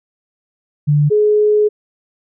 sine tone pair in turn, 147.3 / 421.5 Hz, D3 / G#4, +6 / +26 cents, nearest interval octave + tritone, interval 1820 cents, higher second, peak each -9 dBFS, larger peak neither, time 0.87-1.1 / 1.1-1.69 s, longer second, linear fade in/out 20 ms, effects none

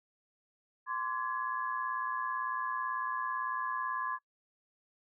sine tone cluster, 1038 / 1156 / 1679 Hz, C6 / D6 / G#6, -14 / -28 / +18 cents, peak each -35 / -39 / -38 dBFS, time 0.86-4.19 s, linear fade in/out 50 ms, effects noise-tail reverb RT60 0.1 s tail -24 dB re dry

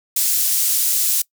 pink high-pass noise, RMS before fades -18 dBFS, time 0.16-1.22 s, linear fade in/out 5 ms, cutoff 7900 Hz, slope 12 dB/octave, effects noise-tail reverb RT60 0.1 s tail -23 dB re dry

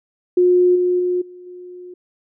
sine tone with level steps, 359.3 Hz, F4, 49 cents sharp, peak -10 / -14 / -16 / -36 / -33 dBFS, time 0.37-1.94 s, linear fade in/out 5 ms, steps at 0.75 / 0.99 / 1.21 / 1.46 s, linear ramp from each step 10 ms, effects none

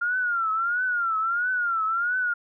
sine tone with vibrato, 1396.9 Hz, F6, in tune, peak -22 dBFS, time 0.01-2.34 s, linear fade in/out 10 ms, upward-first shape triangle, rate 1.5 Hz, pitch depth 150 cents each way, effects none

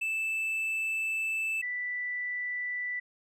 triangle / sine tone pair in turn, 2637 / 1975.5 Hz, E7 / B6, 0 / 0 cents, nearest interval perfect fourth, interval 500 cents, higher first, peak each -27 / -31 dBFS, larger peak first, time 0.01-1.62 / 1.62-3 s, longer first, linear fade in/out 10 ms, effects none

